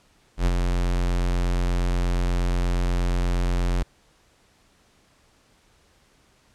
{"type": "tone with ADSR envelope", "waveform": "square", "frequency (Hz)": 44.2, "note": "F1", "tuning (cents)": 22, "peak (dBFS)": -17, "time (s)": [0.37, 3.83], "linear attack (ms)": 90, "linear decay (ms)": 39, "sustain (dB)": -4, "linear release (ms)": 6, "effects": ["pink hiss -60 dBFS RMS until 6.54 s", "low-pass 9000 Hz 12 dB/octave"]}